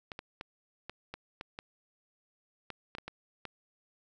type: clicks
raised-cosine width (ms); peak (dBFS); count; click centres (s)
0.3; -24; 12; 0.118 / 0.191 / 0.411 / 0.896 / 1.14 / 1.411 / 1.589 / 2.703 / 2.951 / 2.984 / 3.08 / 3.453
effects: none